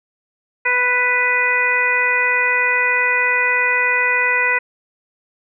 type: harmonic tone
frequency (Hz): 495.2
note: B4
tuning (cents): +5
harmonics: 1 / 2 / 3 / 4 / 5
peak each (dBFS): -26 / -23 / -21 / -17 / -20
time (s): 0.65-4.59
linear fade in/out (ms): 10
effects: none